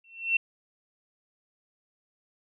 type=tone with exponential growth; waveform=sine; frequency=2704 Hz; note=E7; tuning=43 cents sharp; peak=-18 dBFS; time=0.04-0.37 s; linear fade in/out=5 ms; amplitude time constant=70 ms; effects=none